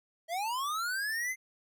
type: linear sweep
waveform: square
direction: up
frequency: 634 to 2096 Hz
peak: -32 dBFS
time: 0.28-1.36 s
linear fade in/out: 50 ms
effects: none